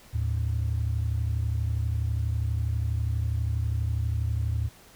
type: tone pair together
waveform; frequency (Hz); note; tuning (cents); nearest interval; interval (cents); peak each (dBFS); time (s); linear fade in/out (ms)
sine; 77.72 / 110; D#2 / A2; -1 / 0; tritone; 601; -26; 0.13-4.69; 20
effects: tanh soft clip ceiling -19 dBFS + pink hiss -53 dBFS RMS until 4.95 s